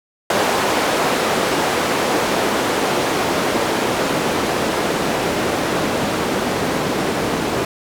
white noise with band-pass filter sweep, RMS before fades -19 dBFS, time 0.3-7.65 s, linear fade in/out 2 ms, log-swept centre 500 to 270 Hz, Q 0.78, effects none

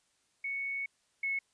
sine tone pair in turn, 2217 / 2194 Hz, C#7 / C#7, 0 / -18 cents, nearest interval unison, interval 18 cents, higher first, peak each -33 / -30 dBFS, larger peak second, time 0.44-0.86 / 1.23-1.39 s, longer first, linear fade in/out 5 ms, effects white hiss -73 dBFS RMS until 1.53 s + resampled to 22050 Hz

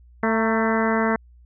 harmonic tone with a mistuned harmonic, 222.8 Hz, A3, 22 cents sharp, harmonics 1 / 2 / 3 / 4 / 5 / 6 / 7 / 8 / 9, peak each -22 / -25 / -27 / -28 / -29 / -30 / -30 / -31 / -32 dBFS, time 0.23-1.16 s, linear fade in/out 2 ms, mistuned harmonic 4, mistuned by +42 cents, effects added 60 Hz sine -47 dBFS peak until 1.45 s

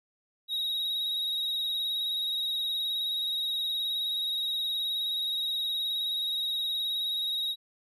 triangle tone with vibrato, 3800 Hz, A#7, 33 cents sharp, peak -27 dBFS, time 0.48-7.56 s, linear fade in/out 50 ms, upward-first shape sine, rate 19 Hz, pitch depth 37 cents each way, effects none

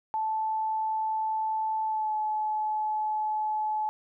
sine tone with pitch glide, 875 to 858.5 Hz, A5 to A5, -10 to -43 cents, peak -26 dBFS, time 0.14-3.89 s, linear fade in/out 0 ms, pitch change -33 cents, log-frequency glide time 1.84-2.14 s, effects none

